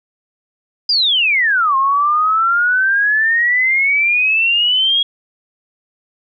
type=exponential two-way sweep; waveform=sine; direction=down then up; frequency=4991 to 1060 to 3320 Hz; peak=-11 dBFS; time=0.89-5.03 s; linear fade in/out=5 ms; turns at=1.76 s; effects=none